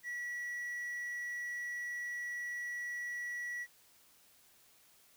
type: tone with quantisation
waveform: triangle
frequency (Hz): 1938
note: B6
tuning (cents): -33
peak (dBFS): -36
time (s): 0.03-3.67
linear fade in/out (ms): 50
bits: 11
effects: white hiss -65 dBFS RMS until 5.16 s